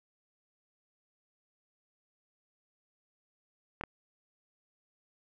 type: clicks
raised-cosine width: 0.5 ms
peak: -21 dBFS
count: 2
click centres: 3.811 / 3.837 s
effects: 10-bit